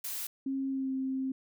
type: noise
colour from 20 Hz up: blue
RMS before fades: -37 dBFS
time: 0.04-0.27 s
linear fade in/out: 5 ms
type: tone with pitch glide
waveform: sine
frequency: 269.4 to 264.3 Hz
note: C#4 to C4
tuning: -49 to +18 cents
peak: -30 dBFS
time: 0.46-1.32 s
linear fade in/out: 5 ms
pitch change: -33 cents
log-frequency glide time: 0.68-0.92 s
effects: none